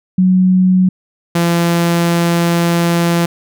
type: tone pair in turn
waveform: sine / sawtooth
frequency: 185 / 170.52 Hz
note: F#3 / F3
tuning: 0 / -41 cents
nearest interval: minor second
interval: 141 cents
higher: first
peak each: -7 dBFS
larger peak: neither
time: 0.18-0.89 / 1.35-3.26 s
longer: second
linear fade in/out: 5 ms
effects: none